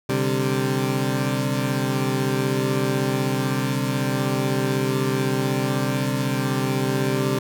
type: chord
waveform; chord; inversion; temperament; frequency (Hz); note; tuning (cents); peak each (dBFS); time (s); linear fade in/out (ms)
20% pulse; C suspended second; none; equal; 130.81 / 146.83 / 196; C3 / D3 / G3; 0 / 0 / 0; -18 / -22 / -22; 0.09-7.39; 5
effects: none